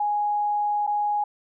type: tone with dropouts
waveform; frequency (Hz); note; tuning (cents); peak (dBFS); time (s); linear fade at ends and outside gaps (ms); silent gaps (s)
sine; 830; G#5; -1; -21; 0-1.24; 5; 0.867-0.874
effects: none